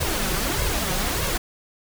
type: noise with flanger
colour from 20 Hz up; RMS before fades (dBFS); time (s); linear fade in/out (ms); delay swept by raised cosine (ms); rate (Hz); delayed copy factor
pink; -24; 0-1.38; 10; 1.8 to 5.5; 1.6; +0.65
effects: none